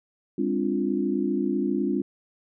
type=chord; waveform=sine; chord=D half-diminished seventh; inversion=second; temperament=equal with one note detuned; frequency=202.4 / 261.6 / 293.7 / 349.2 Hz; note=Ab3 / C4 / D4 / F4; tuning=-44 / 0 / 0 / 0 cents; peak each=-28 dBFS; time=0.38-2.02 s; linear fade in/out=5 ms; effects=none